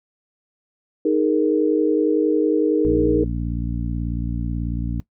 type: chord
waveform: sine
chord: D# suspended fourth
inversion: none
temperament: equal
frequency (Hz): 311.1 / 415.3 / 466.2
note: D#4 / G#4 / A#4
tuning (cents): 0 / 0 / 0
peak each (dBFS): -18 / -21 / -20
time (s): 1.05-3.24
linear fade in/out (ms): 5
type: harmonic tone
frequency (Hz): 58.27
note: A#1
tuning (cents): 0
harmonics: 1 / 2 / 3 / 4 / 5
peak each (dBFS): -25 / -28 / -30 / -31 / -32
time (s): 2.85-5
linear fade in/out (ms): 0
effects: noise-tail reverb RT60 0.1 s tail -19 dB re dry